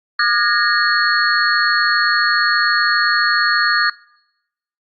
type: tone cluster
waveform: sine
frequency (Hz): 1207 / 1434 / 1669 / 1841 / 4328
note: D6 / F6 / G#6 / A#6 / C#8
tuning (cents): +47 / +45 / +8 / -22 / -42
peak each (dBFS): -19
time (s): 0.19-3.9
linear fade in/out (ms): 5
effects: noise-tail reverb RT60 0.9 s tail -25 dB re dry + Opus 48 kbps